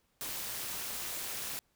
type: noise with amplitude modulation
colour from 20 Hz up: white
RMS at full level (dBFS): -36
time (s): 0.21-1.59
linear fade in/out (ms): 0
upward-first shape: sine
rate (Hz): 262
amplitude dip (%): 65
effects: pink hiss -74 dBFS RMS until 1.75 s